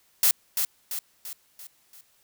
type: noise with echo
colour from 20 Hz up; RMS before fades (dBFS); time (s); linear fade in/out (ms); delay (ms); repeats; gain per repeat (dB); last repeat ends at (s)
blue; -19; 0.23-0.31; 2; 340; 5; -6; 2.01
effects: white hiss -64 dBFS RMS until 2.23 s